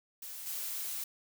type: noise with level steps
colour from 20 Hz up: blue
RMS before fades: -44 / -38 dBFS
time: 0.22-1.04 s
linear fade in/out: 5 ms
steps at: 0.46 s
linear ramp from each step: 10 ms
effects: none